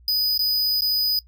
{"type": "tone with dropouts", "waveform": "square", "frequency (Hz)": 4978, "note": "D#8", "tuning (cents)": 0, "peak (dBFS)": -19, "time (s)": [0.08, 1.19], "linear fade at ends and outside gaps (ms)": 1, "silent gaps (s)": [[0.377, 0.392], [0.808, 0.82]], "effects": ["noise-tail reverb RT60 0.1 s tail -22 dB re dry", "added 60 Hz sine -48 dBFS peak until 1.27 s"]}